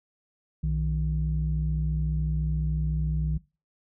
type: tone pair together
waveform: sine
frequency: 61.8 / 155.73 Hz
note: B1 / D#3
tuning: +2 / +2 cents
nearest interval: octave + major third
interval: 1600 cents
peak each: -26 dBFS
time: 0.63-3.38 s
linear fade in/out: 10 ms
effects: noise-tail reverb RT60 0.3 s tail -21 dB re dry + tanh soft clip ceiling -17 dBFS